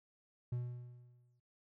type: tone with exponential decay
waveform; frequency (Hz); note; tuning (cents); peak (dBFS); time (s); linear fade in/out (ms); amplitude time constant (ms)
triangle; 122.3; B2; -16; -32; 0.52-1.4; 5; 190
effects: noise-tail reverb RT60 0.4 s tail -25 dB re dry